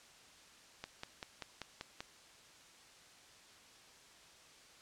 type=click train; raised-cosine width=0.2 ms; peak=-25 dBFS; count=7; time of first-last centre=0.84-2.005 s; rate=5.15 Hz; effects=white hiss -60 dBFS RMS until 4.81 s + low-pass 7000 Hz 12 dB/octave